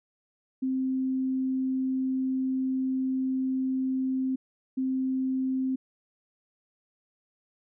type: tone bursts at uneven times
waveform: sine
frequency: 261.6 Hz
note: C4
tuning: in tune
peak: -25 dBFS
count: 2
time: 0.62-4.36 / 4.77-5.76 s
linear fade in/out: 10 ms
effects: none